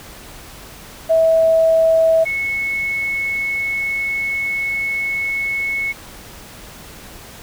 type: tone pair in turn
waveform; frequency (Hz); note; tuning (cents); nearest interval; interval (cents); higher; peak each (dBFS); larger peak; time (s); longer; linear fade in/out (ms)
sine; 650 / 2198; E5 / C#7; -24 / -15; octave + major sixth; 2109; second; -10 / -18; first; 1.09-2.25 / 2.25-5.93; second; 20
effects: pink hiss -38 dBFS RMS until 7.42 s